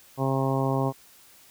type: harmonic tone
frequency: 134.3 Hz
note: C3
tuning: 46 cents sharp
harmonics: 1 / 2 / 3 / 4 / 5 / 6 / 7 / 8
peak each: -26 / -29 / -31 / -32 / -33 / -34 / -34 / -35 dBFS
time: 0.17-0.93 s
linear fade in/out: 50 ms
effects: white hiss -54 dBFS RMS until 1.5 s